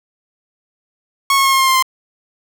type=tone with pitch steps; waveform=sawtooth; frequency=1100 / 1090.5 / 1081.1 / 1071.8 / 1062.5 / 1053.4 / 1044.3 Hz; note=C#6 / C#6 / C#6 / C6 / C6 / C6 / C6; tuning=-14 / -29 / -44 / +41 / +26 / +11 / -4 cents; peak=-7 dBFS; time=1.3-1.825 s; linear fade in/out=2 ms; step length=75 ms; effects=none